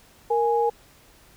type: tone pair together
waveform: sine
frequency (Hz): 466.2 / 830.6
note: A#4 / G#5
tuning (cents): 0 / 0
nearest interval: minor seventh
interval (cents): 1000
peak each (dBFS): -21 / -22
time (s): 0.3-0.7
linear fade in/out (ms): 10
effects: pink hiss -54 dBFS RMS until 1.36 s